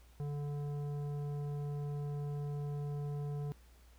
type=tone with tanh clipping; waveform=triangle; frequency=145.1 Hz; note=D3; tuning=21 cents flat; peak=-38 dBFS; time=0.2-3.52 s; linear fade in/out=0 ms; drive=16 dB; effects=added 60 Hz sine -58 dBFS peak until 3.98 s + pink hiss -67 dBFS RMS until 3.98 s

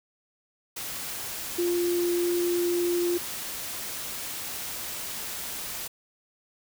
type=tone in noise; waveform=sine; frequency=349.2 Hz; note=F4; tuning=in tune; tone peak=-23 dBFS; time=1.58-3.18 s; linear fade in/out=10 ms; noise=white; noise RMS=-35 dBFS; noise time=0.76-5.88 s; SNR=+9 dB; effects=none

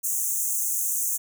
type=high-pass noise; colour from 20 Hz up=pink; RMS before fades=-26 dBFS; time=0.03-1.18 s; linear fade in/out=20 ms; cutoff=6200 Hz; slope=96 dB/octave; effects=none

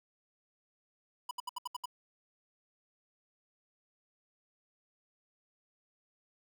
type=tone bursts; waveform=square; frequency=987.8 Hz; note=B5; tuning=in tune; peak=-36 dBFS; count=7; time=1.29-1.857 s; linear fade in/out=5 ms; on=21 ms; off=70 ms; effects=none

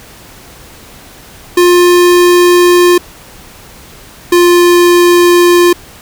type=tone pair in turn; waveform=square; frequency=353.4 / 350.4 Hz; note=F4 / F4; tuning=+21 / +6 cents; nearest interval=unison; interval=15 cents; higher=first; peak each=-4 dBFS; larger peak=neither; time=1.57-2.98 / 4.32-5.73 s; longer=neither; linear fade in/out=5 ms; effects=pink hiss -35 dBFS RMS until 6.01 s

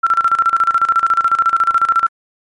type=tone with tremolo; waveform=sine; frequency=1353 Hz; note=E6; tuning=45 cents sharp; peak=-8 dBFS; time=0.03-2.07 s; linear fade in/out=10 ms; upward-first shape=square; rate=14 Hz; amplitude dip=80%; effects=MP3 48 kbps

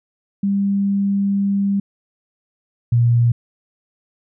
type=tone pair in turn; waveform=sine; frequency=198.8 / 118.75 Hz; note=G3 / A#2; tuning=+25 / +33 cents; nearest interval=major sixth; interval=892 cents; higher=first; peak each=-15 / -11 dBFS; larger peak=second; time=0.43-1.8 / 2.92-3.32 s; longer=first; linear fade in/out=5 ms; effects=none

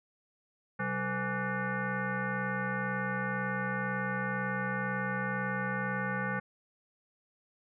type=tone with frequency modulation; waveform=sine; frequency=836 Hz; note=G#5; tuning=11 cents sharp; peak=-30 dBFS; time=0.79-6.4 s; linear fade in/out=10 ms; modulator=322 Hz; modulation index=3.1; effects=none

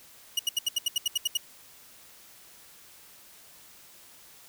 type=tone bursts; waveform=sawtooth; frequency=2895 Hz; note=F#7; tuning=38 cents flat; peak=-20 dBFS; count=11; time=0.37-1.373 s; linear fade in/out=5 ms; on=23 ms; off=75 ms; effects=white hiss -53 dBFS RMS until 4.48 s

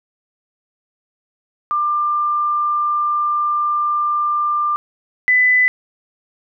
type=tone pair in turn; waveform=sine; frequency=1192 / 2000 Hz; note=D6 / B6; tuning=+25 / +21 cents; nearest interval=major sixth; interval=896 cents; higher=second; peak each=-15 / -10 dBFS; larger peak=second; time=1.71-4.76 / 5.28-5.68 s; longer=first; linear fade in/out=0 ms; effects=none

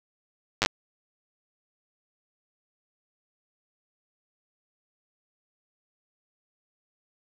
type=slowing click train; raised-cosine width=0.2 ms; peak=-5 dBFS; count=5; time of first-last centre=0.62-0.661 s; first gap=9 ms; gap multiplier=1.08; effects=none

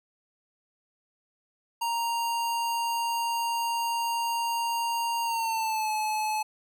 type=tone with pitch glide; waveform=square; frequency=932.3 to 859.9 Hz; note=A#5 to A5; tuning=0 to -40 cents; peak=-27 dBFS; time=1.81-6.43 s; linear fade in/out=10 ms; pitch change=-140 cents; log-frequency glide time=5.23-5.9 s; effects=none

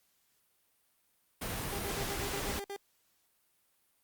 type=noise; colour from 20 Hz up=pink; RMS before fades=-37 dBFS; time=1.41-2.6 s; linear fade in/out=10 ms
type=tone bursts; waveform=30% pulse; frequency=400 Hz; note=G4; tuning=35 cents sharp; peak=-36 dBFS; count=9; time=1.72-2.764 s; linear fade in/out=2 ms; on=68 ms; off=54 ms
effects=white hiss -73 dBFS RMS until 4.03 s + Opus 48 kbps

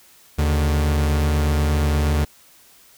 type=tone pair together; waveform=45% pulse; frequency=75.2 / 142.11 Hz; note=D2 / C#3; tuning=+42 / +43 cents; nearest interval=major seventh; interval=1101 cents; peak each=-17 / -26 dBFS; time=0.38-2.25 s; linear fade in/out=10 ms; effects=white hiss -51 dBFS RMS until 2.97 s

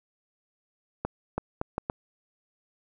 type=accelerating click train; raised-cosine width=1 ms; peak=-14 dBFS; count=5; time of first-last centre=1.05-1.899 s; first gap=330 ms; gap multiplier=0.71; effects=none

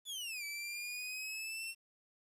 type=exponential two-way sweep; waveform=sawtooth; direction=down then up; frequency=3520 to 2300 to 2720 Hz; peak=-37 dBFS; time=0.05-1.75 s; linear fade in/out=50 ms; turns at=0.44 s; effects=resampled to 32000 Hz + 11-bit

